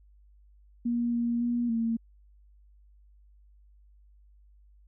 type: tone with pitch steps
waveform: sine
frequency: 237.7 / 236.2 / 239.4 / 228.5 Hz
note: A#3 / A#3 / A#3 / A#3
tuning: +34 / +23 / +46 / -34 cents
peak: -25 dBFS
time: 0.85-1.97 s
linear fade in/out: 10 ms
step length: 280 ms
effects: added 50 Hz sine -55 dBFS peak until 4.87 s